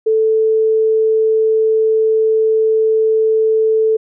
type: tone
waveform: sine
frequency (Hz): 440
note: A4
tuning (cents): 0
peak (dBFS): -10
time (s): 0.06-3.97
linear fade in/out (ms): 10
effects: none